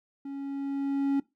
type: tone with level ramp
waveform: triangle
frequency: 277.2 Hz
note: C#4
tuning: in tune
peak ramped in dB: -33 to -20 dBFS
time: 0.25-1.2 s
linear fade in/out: 5 ms
effects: noise-tail reverb RT60 0.2 s tail -20 dB re dry